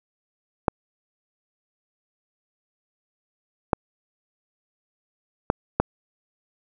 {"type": "clicks", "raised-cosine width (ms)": 1, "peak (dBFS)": -3, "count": 4, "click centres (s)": [0.682, 3.732, 5.501, 5.8], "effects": []}